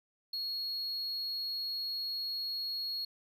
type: tone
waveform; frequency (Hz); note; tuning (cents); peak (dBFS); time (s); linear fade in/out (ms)
triangle; 4315; C#8; -47; -33; 0.33-3.05; 5
effects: none